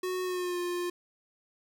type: tone with pitch glide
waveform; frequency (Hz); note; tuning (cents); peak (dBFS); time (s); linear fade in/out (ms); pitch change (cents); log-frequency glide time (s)
square; 367.8 to 353; F#4 to F4; -10 to +19; -31; 0.03-0.9; 5; -71; 0.23-0.59
effects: 11-bit

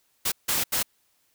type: noise bursts at uneven times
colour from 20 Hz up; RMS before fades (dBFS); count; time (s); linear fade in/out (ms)
white; -25; 3; 0.25-0.32 / 0.48-0.64 / 0.72-0.83; 10
effects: white hiss -68 dBFS RMS until 1.34 s

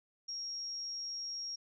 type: tone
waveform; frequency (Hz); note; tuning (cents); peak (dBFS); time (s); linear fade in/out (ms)
sine; 5588; F8; 0; -38; 0.28-1.56; 10
effects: none

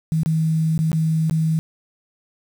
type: tone with dropouts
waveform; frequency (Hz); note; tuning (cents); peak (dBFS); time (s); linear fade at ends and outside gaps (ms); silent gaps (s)
sine; 159.6; D#3; +44; -16; 0.12-1.59; 0; 0.233-0.26 / 0.778-0.79 / 0.917-0.93 / 1.297-1.31
effects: 7-bit

